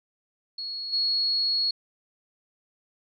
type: tone with level steps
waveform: sine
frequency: 4334 Hz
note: C#8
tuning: 40 cents flat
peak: -31 / -22 dBFS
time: 0.58-1.71 s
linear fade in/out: 5 ms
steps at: 0.92 s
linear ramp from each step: 20 ms
effects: none